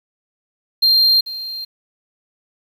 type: tone with echo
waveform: triangle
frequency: 4186 Hz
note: C8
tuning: in tune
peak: -9 dBFS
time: 0.82-1.21 s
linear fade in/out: 10 ms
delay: 440 ms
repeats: 1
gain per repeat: -15 dB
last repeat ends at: 1.65 s
effects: 8-bit